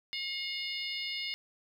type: harmonic tone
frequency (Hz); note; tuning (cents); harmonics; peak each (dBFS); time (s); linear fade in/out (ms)
719; F#5; -50; 3 / 4 / 5 / 6 / 7; -39 / -40 / -41 / -42 / -42; 0.13-1.34; 0
effects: 10-bit